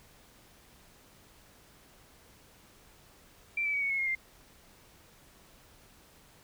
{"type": "tone with pitch steps", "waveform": "sine", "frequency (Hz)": [2349, 2306, 2264, 2222, 2182, 2142, 2102], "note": ["D7", "D7", "C#7", "C#7", "C#7", "C7", "C7"], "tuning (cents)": [0, -32, 36, 4, -28, 40, 7], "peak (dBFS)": -28, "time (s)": [3.57, 4.151], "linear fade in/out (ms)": 5, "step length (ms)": 83, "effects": ["pink hiss -59 dBFS RMS until 6.43 s"]}